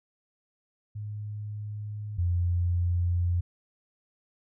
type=tone pair in turn; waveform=sine; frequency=104.9 / 87.65 Hz; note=G#2 / F2; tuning=+18 / +7 cents; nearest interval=minor third; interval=311 cents; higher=first; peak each=-33 / -23 dBFS; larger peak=second; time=0.95-2.18 / 2.18-3.41 s; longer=neither; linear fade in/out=10 ms; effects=none